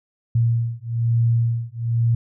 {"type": "beating tone pair", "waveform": "sine", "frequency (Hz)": [116, 117.1], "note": ["A#2", "A#2"], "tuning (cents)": [-8, 8], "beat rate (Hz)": 1.1, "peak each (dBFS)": -20, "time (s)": [0.35, 2.15], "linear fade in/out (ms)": 5, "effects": []}